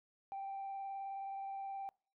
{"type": "tone with vibrato", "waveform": "sine", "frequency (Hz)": 784, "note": "G5", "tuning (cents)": 0, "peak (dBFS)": -39, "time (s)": [0.32, 1.89], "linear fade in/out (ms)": 0, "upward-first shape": "triangle", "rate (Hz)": 19, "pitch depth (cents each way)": 15, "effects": ["noise-tail reverb RT60 0.4 s tail -26 dB re dry", "tanh soft clip ceiling -38 dBFS"]}